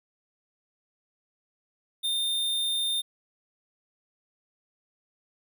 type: tone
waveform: square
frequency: 3627 Hz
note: A#7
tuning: 48 cents flat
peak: -26 dBFS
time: 2.03-3.02 s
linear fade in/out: 20 ms
effects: none